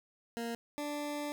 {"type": "tone pair in turn", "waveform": "20% pulse", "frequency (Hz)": [232.9, 293.4], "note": ["A#3", "D4"], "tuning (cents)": [-1, -2], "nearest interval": "major third", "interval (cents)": 399, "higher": "second", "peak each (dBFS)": [-31, -31], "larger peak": "neither", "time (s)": [[0.37, 0.55], [0.78, 1.32]], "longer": "second", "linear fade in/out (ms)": 0, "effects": []}